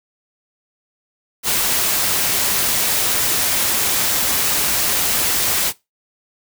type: noise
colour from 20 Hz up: white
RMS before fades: -18 dBFS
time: 1.43-5.73 s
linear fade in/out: 50 ms
effects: noise-tail reverb RT60 0.2 s tail -19 dB re dry